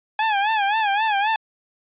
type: tone with vibrato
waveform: sawtooth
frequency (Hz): 839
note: G#5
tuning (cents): +17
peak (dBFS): -14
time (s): 0.19-1.36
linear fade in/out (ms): 2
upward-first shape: sine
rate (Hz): 3.8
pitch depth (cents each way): 110
effects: resampled to 8000 Hz